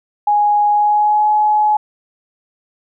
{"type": "tone with pitch glide", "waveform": "sine", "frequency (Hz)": [830, 846.5], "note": ["G#5", "G#5"], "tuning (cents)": [-1, 33], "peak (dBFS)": -10, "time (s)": [0.27, 1.77], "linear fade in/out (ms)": 5, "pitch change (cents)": 34, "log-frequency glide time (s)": [0.7, 1.28], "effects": []}